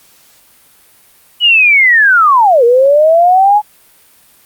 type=linear two-way sweep; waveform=sine; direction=down then up; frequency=2960 to 461.6 to 851 Hz; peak=-4 dBFS; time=1.4-3.62 s; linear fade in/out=50 ms; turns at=2.64 s; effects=white hiss -46 dBFS RMS until 4.45 s + Opus 48 kbps